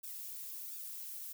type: noise with flanger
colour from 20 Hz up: violet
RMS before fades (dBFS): -45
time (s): 0.03-1.33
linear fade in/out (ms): 10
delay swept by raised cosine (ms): 0.96 to 3.46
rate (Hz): 1.4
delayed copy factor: -1
effects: none